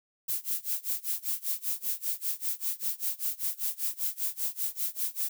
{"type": "noise with tremolo", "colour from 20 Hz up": "violet", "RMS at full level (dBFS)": -29, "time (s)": [0.28, 5.29], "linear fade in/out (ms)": 10, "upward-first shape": "sine", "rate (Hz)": 5.1, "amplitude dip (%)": 95, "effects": []}